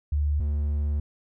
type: tone pair in turn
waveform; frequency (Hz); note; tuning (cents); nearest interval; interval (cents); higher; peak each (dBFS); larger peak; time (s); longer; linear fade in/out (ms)
sine / triangle; 73.42 / 73.42; D2 / D2; 0 / 0; unison; 0; neither; -21; neither; 0.12-0.4 / 0.4-1; second; 5
effects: none